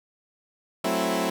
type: chord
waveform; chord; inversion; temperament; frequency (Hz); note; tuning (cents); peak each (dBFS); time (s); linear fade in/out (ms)
15% pulse; F# half-diminished seventh; none; equal; 185 / 220 / 261.6 / 329.6; F#3 / A3 / C4 / E4; 0 / 0 / 0 / 0; -23; 0.84-1.3; 5
effects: none